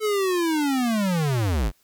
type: linear sweep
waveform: square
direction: down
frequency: 437.5 to 40.73 Hz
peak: -21 dBFS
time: 0-1.72 s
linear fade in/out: 50 ms
effects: white hiss -63 dBFS RMS until 1.83 s